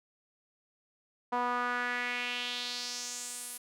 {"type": "tone with band-pass filter sweep", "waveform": "sawtooth", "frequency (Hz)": 244.7, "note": "B3", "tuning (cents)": -16, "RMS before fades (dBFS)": -35, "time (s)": [1.32, 3.58], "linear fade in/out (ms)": 10, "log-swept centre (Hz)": [920, 11000], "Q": 2.9, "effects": []}